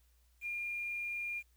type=tone with quantisation; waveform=sine; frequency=2408 Hz; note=D7; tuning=43 cents sharp; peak=-36 dBFS; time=0.41-1.43 s; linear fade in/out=50 ms; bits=10; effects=added 60 Hz sine -66 dBFS peak until 1.56 s + white hiss -75 dBFS RMS until 1.56 s